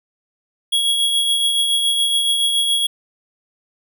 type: tone with tremolo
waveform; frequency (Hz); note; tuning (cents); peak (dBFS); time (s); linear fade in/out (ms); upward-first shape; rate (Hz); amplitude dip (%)
square; 3322; G#7; 0; -14; 0.72-2.87; 10; triangle; 7.1; 40
effects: none